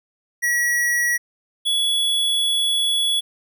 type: tone pair in turn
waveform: square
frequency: 1923 / 3386 Hz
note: B6 / G#7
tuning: -47 / +33 cents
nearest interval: minor seventh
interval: 980 cents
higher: second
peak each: -18 dBFS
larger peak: neither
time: 0.42-1.18 / 1.65-3.21 s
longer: second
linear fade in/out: 20 ms
effects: none